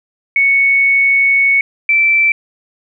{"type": "tone pair in turn", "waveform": "sine", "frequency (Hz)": [2217, 2332], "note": ["C#7", "D7"], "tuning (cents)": [0, -13], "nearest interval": "minor second", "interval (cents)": 87, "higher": "second", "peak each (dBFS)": -8, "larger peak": "neither", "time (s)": [[0.36, 1.61], [1.89, 2.32]], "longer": "first", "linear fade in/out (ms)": 2, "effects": []}